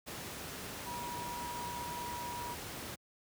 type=tone in noise; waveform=sine; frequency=964 Hz; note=B5; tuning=42 cents flat; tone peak=-40 dBFS; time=0.86-2.55 s; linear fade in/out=20 ms; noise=pink; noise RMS=-43 dBFS; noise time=0.06-2.96 s; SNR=0 dB; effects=high-pass 80 Hz 12 dB/octave